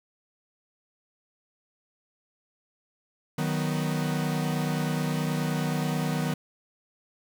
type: chord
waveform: 45% pulse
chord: B major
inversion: first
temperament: equal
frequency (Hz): 155.56 / 185 / 246.9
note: D#3 / F#3 / B3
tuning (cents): 0 / 0 / 0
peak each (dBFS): -28 / -31 / -32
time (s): 3.38-6.34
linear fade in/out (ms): 5
effects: 8-bit